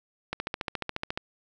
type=click train; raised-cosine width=0.3 ms; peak=-14 dBFS; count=13; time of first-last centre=0.33-1.175 s; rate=14.2 Hz; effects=none